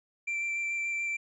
triangle tone with vibrato, 2349 Hz, D7, in tune, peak -28 dBFS, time 0.27-1.17 s, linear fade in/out 10 ms, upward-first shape square, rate 6.9 Hz, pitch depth 8 cents each way, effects resampled to 24000 Hz

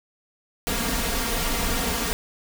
pink noise with comb filter, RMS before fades -25 dBFS, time 0.67-2.13 s, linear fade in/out 0 ms, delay 4.3 ms, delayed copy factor +0.9, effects none

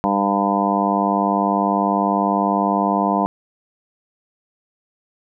harmonic tone, 100 Hz, G2, 35 cents sharp, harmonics 2 / 3 / 4 / 5 / 6 / 7 / 8 / 9 / 10, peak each -21 / -24 / -30 / -28 / -29 / -22 / -27 / -23 / -23 dBFS, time 0.04-3.26 s, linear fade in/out 0 ms, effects none

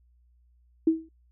sine tone with exponential decay, 322.8 Hz, E4, 36 cents flat, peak -14 dBFS, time 0.87-1.09 s, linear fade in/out 5 ms, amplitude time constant 46 ms, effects noise-tail reverb RT60 0.1 s tail -20 dB re dry + added 60 Hz sine -59 dBFS peak until 1.31 s

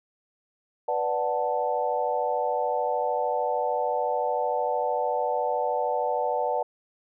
sine chord, B minor seventh, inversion none, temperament equal, 493.9 / 587.3 / 740 / 880 Hz, B4 / D5 / F#5 / A5, 0 / 0 / 0 / 0 cents, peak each -29 dBFS, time 0.88-6.63 s, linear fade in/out 5 ms, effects none

